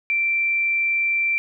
sine tone, 2349 Hz, D7, in tune, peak -18 dBFS, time 0.1-1.38 s, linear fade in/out 0 ms, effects none

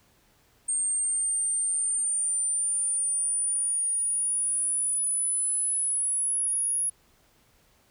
sine linear sweep, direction up, 8600 to 10470 Hz, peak -24 dBFS, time 0.68-6.9 s, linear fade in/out 10 ms, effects pink hiss -63 dBFS RMS until 7.9 s

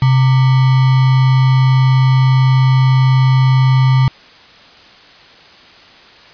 sine tone with sample-and-hold, 130.81 Hz, C3, in tune, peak -7 dBFS, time 0.02-4.08 s, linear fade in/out 2 ms, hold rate 1050 Hz, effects white hiss -41 dBFS RMS until 6.33 s + resampled to 11025 Hz

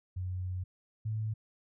sine tone pair in turn, 91.6 / 108.93 Hz, F#2 / A2, -17 / -17 cents, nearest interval minor third, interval 300 cents, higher second, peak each -33 / -31 dBFS, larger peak second, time 0.16-0.64 / 1.05-1.34 s, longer first, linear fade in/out 10 ms, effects none

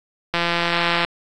click train, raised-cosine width 0.3 ms, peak -4 dBFS, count 122, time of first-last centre 0.34-1.048 s, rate 171 Hz, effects AAC 32 kbps

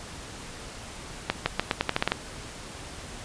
accelerating click train, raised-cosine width 0.3 ms, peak -6 dBFS, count 10, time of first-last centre 1.3-2.12 s, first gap 160 ms, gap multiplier 0.85, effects pink hiss -41 dBFS RMS until 3.24 s + resampled to 22050 Hz

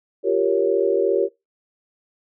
sine chord, G half-diminished seventh, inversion third, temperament equal, 349.2 / 392 / 466.2 / 554.4 Hz, F4 / G4 / Bb4 / Db5, 0 / 0 / 0 / 0 cents, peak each -24 / -20 / -21 / -23 dBFS, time 0.23-1.29 s, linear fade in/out 50 ms, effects noise-tail reverb RT60 0.2 s tail -21 dB re dry

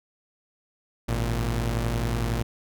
sawtooth tone pair together, 52.85 / 116.54 Hz, G#1 / A#2, +31 / 0 cents, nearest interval octave + major second, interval 1369 cents, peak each -23 dBFS, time 1.08-2.43 s, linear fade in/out 10 ms, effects none

